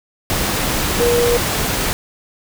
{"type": "tone in noise", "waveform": "sine", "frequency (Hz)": 478, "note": "A#4", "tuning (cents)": 43, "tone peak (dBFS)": -13, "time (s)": [1, 1.37], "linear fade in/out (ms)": 0, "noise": "pink", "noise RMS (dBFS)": -19, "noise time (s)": [0.3, 1.93], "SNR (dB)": 3, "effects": []}